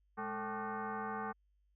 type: tone with frequency modulation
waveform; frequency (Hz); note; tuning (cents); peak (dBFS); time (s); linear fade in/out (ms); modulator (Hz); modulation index
sine; 210; G#3; +19; -37; 0.17-1.33; 20; 327; 4
effects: added 50 Hz sine -70 dBFS peak until 1.75 s